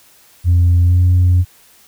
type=tone with pitch glide; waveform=sine; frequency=87.31 to 89.71 Hz; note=F2 to F2; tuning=0 to +47 cents; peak=-6 dBFS; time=0.44-1.45 s; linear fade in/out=50 ms; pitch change=+47 cents; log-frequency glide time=0.83-0.98 s; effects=tanh soft clip ceiling -6 dBFS + white hiss -48 dBFS RMS until 1.87 s